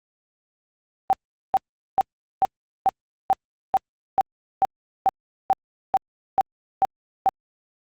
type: tone bursts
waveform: sine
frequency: 771 Hz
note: G5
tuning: 29 cents flat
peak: -14 dBFS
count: 15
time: 1.1-7.29 s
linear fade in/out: 0 ms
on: 30 ms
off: 410 ms
effects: Opus 32 kbps